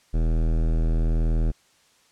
sine tone with hard clipping, 40.46 Hz, E1, 32 cents flat, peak -21 dBFS, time 0.13-1.52 s, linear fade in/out 20 ms, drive 18 dB, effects white hiss -60 dBFS RMS until 2.11 s + low-pass 8000 Hz 12 dB/octave

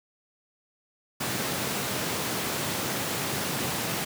pink high-pass noise, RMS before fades -30 dBFS, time 1.2-4.05 s, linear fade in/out 10 ms, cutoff 110 Hz, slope 24 dB/octave, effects none

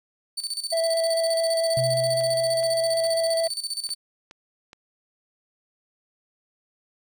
30% pulse tone with tremolo, 4529 Hz, C#8, 36 cents sharp, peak -23 dBFS, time 0.37-3.95 s, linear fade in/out 10 ms, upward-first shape square, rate 15 Hz, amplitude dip 75%
triangle tone with vibrato, 660 Hz, E5, 2 cents sharp, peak -19 dBFS, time 0.72-3.48 s, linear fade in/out 10 ms, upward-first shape sine, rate 9 Hz, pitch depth 9 cents each way
sine tone with exponential decay, 128.5 Hz, C3, 31 cents flat, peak -24 dBFS, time 1.77-3.52 s, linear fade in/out 2 ms, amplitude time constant 380 ms
click train, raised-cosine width 0.2 ms, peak -27 dBFS, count 8, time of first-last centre 1.79-4.731 s, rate 2.38 Hz
effects none

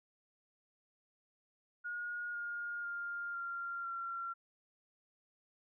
sine tone with pitch steps, 1437 / 1419.7 / 1402.6 / 1385.6 / 1368.9 Hz, F6 / F6 / F6 / F6 / F6, +49 / +28 / +7 / -14 / -35 cents, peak -38 dBFS, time 1.84-4.34 s, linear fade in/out 20 ms, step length 500 ms, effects none

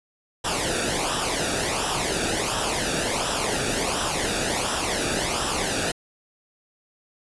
pink noise with flanger, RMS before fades -25 dBFS, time 0.44-5.92 s, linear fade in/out 10 ms, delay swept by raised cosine 0.45 to 0.98 ms, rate 1.4 Hz, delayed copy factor -0.65, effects resampled to 24000 Hz

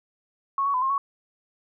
sine tone with pitch steps, 1100 / 1120 / 1009 / 1067 / 1114 Hz, C#6 / C#6 / B5 / C6 / C#6, -14 / +18 / +37 / +34 / +8 cents, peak -21 dBFS, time 0.58-0.98 s, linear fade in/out 2 ms, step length 80 ms, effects none

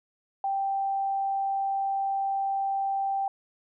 sine tone, 784 Hz, G5, in tune, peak -25 dBFS, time 0.44-3.28 s, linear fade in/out 2 ms, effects none

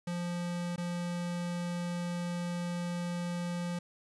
square tone with dropouts, 174.61 Hz, F3, in tune, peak -34 dBFS, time 0.07-3.79 s, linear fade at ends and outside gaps 5 ms, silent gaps 0.761-0.779 s, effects resampled to 24000 Hz + 10-bit

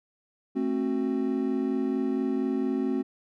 triangle chord, F# diminished, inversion first, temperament just, 222 / 266.4 / 370 Hz, A3 / C4 / F#4, +16 / +31 / 0 cents, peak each -29 / -25 / -29 dBFS, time 0.55-3.03 s, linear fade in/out 20 ms, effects none

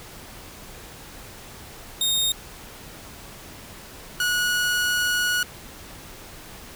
sawtooth tone pair in turn, 3700 / 1459.5 Hz, A#7 / F#6, -14 / -24 cents, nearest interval octave + major third, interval 1610 cents, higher first, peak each -17 dBFS, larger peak neither, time 2.01-2.32 / 4.2-5.43 s, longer second, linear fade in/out 2 ms, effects pink hiss -42 dBFS RMS until 6.75 s

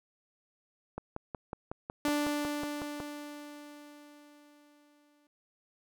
click train, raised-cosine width 1 ms, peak -23 dBFS, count 12, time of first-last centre 0.98-3.002 s, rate 5.44 Hz
sawtooth tone with exponential decay, 293.7 Hz, D4, in tune, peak -23 dBFS, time 2.05-5.27 s, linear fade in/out 2 ms, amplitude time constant 700 ms
effects none

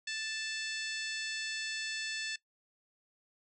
harmonic tone, 880 Hz, A5, in tune, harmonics 2 / 3 / 4 / 5 / 6 / 7 / 8 / 9, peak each -40 / -42 / -43 / -44 / -46 / -51 / -51 / -49 dBFS, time 0.07-2.36 s, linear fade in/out 5 ms, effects noise-tail reverb RT60 0.1 s tail -19 dB re dry

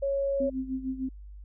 sine tone, 553 Hz, C#5, 4 cents flat, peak -25 dBFS, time 0.02-0.5 s, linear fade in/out 10 ms
sine tone with tremolo, 261.6 Hz, C4, in tune, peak -27 dBFS, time 0.4-1.09 s, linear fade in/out 5 ms, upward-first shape sine, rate 6.6 Hz, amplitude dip 75%
effects added 50 Hz sine -42 dBFS peak until 1.44 s

